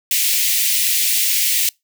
white high-pass noise, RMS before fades -17 dBFS, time 0.11-1.69 s, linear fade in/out 2 ms, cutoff 2000 Hz, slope 48 dB/octave, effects noise-tail reverb RT60 0.2 s tail -26 dB re dry

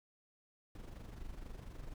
brown noise with amplitude modulation, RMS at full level -45 dBFS, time 0.75-1.94 s, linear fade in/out 2 ms, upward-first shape sine, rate 24.1 Hz, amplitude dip 60%, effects none

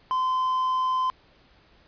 triangle tone with quantisation, 1029 Hz, C6, 29 cents flat, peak -20 dBFS, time 0.11-1.1 s, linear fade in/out 0 ms, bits 8, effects pink hiss -58 dBFS RMS until 1.87 s + resampled to 11025 Hz

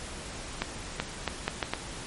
accelerating click train, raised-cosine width 0.3 ms, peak -11 dBFS, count 6, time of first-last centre 0.62-1.736 s, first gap 380 ms, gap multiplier 0.73, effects pink hiss -40 dBFS RMS until 2.06 s + MP3 48 kbps

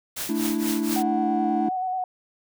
white noise with tremolo, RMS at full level -29 dBFS, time 0.16-1.03 s, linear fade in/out 10 ms, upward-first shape triangle, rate 4.2 Hz, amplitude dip 90%
triangle chord, A suspended fourth, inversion none, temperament equal, 220 / 293.7 / 329.6 Hz, A3 / D4 / E4, 0 / 0 / 0 cents, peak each -25 dBFS, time 0.29-1.69 s, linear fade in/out 5 ms
sine tone with vibrato, 743 Hz, F#5, 7 cents sharp, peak -24 dBFS, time 0.96-2.04 s, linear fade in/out 2 ms, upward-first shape square, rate 9.3 Hz, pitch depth 19 cents each way
effects none

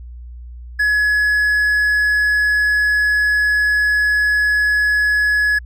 triangle tone, 1691 Hz, G#6, 31 cents sharp, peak -11 dBFS, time 0.79-5.59 s, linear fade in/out 10 ms, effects added 60 Hz sine -31 dBFS peak until 5.65 s

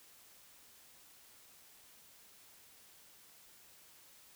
silence, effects white hiss -61 dBFS RMS until 4.35 s

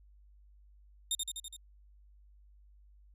20% pulse tone with echo, 3665 Hz, A#7, 30 cents flat, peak -24 dBFS, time 1.11-1.15 s, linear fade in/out 2 ms, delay 83 ms, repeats 5, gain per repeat -3 dB, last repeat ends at 1.565 s, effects added 50 Hz sine -57 dBFS peak until 3.14 s

